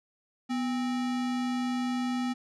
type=tone with sample-and-hold; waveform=sine; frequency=247.9 Hz; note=B3; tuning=7 cents sharp; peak=-27 dBFS; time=0.49-2.34 s; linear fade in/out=20 ms; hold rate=1050 Hz; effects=low-pass 6000 Hz 12 dB/octave